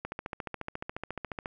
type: click train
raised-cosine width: 0.5 ms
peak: -20 dBFS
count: 21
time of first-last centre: 0.05-1.458 s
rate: 14.2 Hz
effects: none